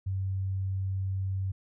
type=tone; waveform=sine; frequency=95.7 Hz; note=G2; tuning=41 cents flat; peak=-28 dBFS; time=0.06-1.52 s; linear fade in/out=10 ms; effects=none